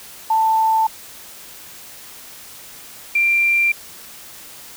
sine tone pair in turn, 886 / 2370 Hz, A5 / D7, +12 / +15 cents, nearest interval octave + perfect fourth, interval 1703 cents, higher second, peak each -13 dBFS, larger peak neither, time 0.3-0.87 / 3.15-3.72 s, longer neither, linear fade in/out 5 ms, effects white hiss -39 dBFS RMS until 4.76 s

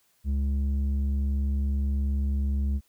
square tone with low-pass filter, 69.3 Hz, C#2, in tune, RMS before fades -26 dBFS, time 0.24-2.81 s, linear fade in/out 50 ms, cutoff 150 Hz, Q 4, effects white hiss -67 dBFS RMS until 2.88 s

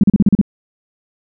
sine tone bursts, 201.9 Hz, G#3, 49 cents flat, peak -5 dBFS, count 7, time 0.01-0.414 s, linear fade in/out 2 ms, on 26 ms, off 37 ms, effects none

